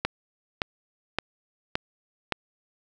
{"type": "click train", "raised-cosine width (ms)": 0.3, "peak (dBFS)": -8, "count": 5, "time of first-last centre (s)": [0.05, 2.323], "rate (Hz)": 1.76, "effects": []}